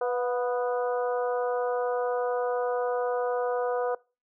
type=harmonic tone with a mistuned harmonic; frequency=246.9 Hz; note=B3; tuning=in tune; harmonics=2 / 3 / 4 / 5 / 6; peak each=-26 / -32 / -37 / -38 / -41 dBFS; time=0.01-3.95 s; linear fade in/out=5 ms; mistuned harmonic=3; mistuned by=-37 cents; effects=noise-tail reverb RT60 0.3 s tail -23 dB re dry